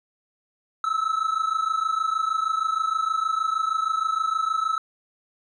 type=tone pair together; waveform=triangle; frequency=1292.1 / 1318.5 Hz; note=E6 / E6; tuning=-35 / 0 cents; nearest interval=unison; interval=35 cents; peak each=-23 dBFS; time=0.84-4.78 s; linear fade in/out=2 ms; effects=resampled to 24000 Hz